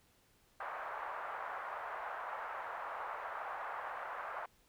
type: band-pass noise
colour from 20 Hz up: white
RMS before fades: -43 dBFS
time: 0.6-4.46 s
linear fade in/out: 5 ms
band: 630 to 1400 Hz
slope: 24 dB/octave
effects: pink hiss -70 dBFS RMS until 4.68 s